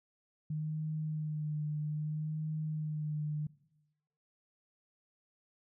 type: tone with vibrato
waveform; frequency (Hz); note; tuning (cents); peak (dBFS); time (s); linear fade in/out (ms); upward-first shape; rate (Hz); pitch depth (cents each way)
sine; 153; D#3; -29; -33; 0.5-3.47; 5; sine; 0.62; 28
effects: noise-tail reverb RT60 0.9 s tail -19 dB re dry